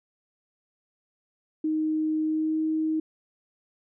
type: tone with pitch glide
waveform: sine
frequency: 311.8 to 314.9 Hz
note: D#4 to D#4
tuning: +4 to +21 cents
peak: -23 dBFS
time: 1.64-3 s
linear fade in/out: 5 ms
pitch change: +17 cents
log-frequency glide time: 2.23-2.59 s
effects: none